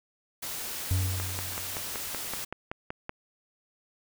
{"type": "noise", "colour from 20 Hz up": "white", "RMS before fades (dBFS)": -36, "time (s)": [0.42, 2.45], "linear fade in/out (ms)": 10}
{"type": "tone with exponential decay", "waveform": "triangle", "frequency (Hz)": 92.5, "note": "F#2", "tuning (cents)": 0, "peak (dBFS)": -20, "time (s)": [0.91, 2.11], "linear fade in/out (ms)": 0, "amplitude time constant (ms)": 260}
{"type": "click train", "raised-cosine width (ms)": 0.5, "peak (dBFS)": -19, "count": 11, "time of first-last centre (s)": [1.2, 3.094], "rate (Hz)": 5.28}
{"effects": []}